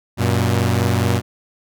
sawtooth tone pair together, 94.7 / 119.31 Hz, F#2 / A#2, +41 / +41 cents, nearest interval major third, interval 400 cents, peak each -14 dBFS, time 0.17-1.22 s, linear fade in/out 50 ms, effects none

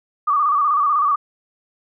sine tone with vibrato, 1174.7 Hz, D6, in tune, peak -14 dBFS, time 0.27-1.16 s, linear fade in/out 10 ms, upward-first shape square, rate 16 Hz, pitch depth 64 cents each way, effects none

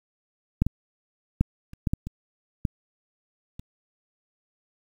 clicks, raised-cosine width 5 ms, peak -7 / -12 / -7 / -29 / -11 / -11 / -20 / -11 / -26 dBFS, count 9, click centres 0.62 / 0.666 / 1.41 / 1.734 / 1.872 / 1.935 / 2.07 / 2.652 / 3.595 s, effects 8-bit

